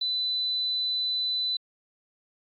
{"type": "tone", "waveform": "sine", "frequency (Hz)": 4000, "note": "B7", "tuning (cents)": 21, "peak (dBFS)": -25, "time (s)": [0.01, 1.57], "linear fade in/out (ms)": 5, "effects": ["AAC 48 kbps"]}